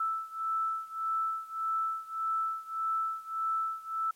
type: beating tone pair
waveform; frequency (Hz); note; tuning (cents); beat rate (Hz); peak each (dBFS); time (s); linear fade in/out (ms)
sine; 1318.5 / 1320.2; E6 / E6; 0 / +2; 1.7; -32 / -34; 0-4.11; 5
effects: white hiss -65 dBFS RMS until 4.15 s + MP3 64 kbps